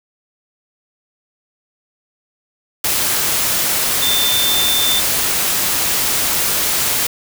sine tone in noise, 3559 Hz, A7, 19 cents sharp, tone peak -16 dBFS, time 4.02-5 s, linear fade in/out 5 ms, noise white, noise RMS -17 dBFS, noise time 2.84-7.07 s, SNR -2 dB, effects none

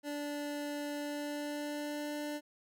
25% pulse tone with pitch glide, 291.5 to 295.9 Hz, D4 to D4, -13 to +13 cents, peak -33 dBFS, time 0.03-2.41 s, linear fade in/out 50 ms, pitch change +26 cents, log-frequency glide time 0.93-2.17 s, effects none

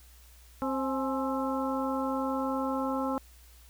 harmonic tone with a mistuned harmonic, 264.8 Hz, C4, 21 cents sharp, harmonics 1 / 2 / 3 / 4 / 5, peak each -31 / -34 / -36 / -37 / -38 dBFS, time 0.62-3.18 s, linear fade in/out 0 ms, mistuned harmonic 3, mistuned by +91 cents, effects added 60 Hz sine -53 dBFS peak until 3.69 s + white hiss -59 dBFS RMS until 3.69 s

